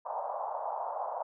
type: band-pass noise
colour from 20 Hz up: white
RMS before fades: -36 dBFS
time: 0.05-1.23 s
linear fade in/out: 10 ms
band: 590 to 990 Hz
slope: 48 dB/octave
effects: none